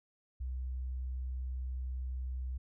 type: tone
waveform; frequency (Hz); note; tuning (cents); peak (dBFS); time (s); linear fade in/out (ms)
sine; 63.7; C2; -46; -35; 0.4-2.58; 10
effects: none